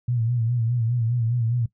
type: tone with vibrato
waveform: sine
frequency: 117.8 Hz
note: A#2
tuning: 19 cents sharp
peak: -20 dBFS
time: 0.08-1.66 s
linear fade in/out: 5 ms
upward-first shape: sine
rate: 4.9 Hz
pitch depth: 83 cents each way
effects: noise-tail reverb RT60 0.1 s tail -18 dB re dry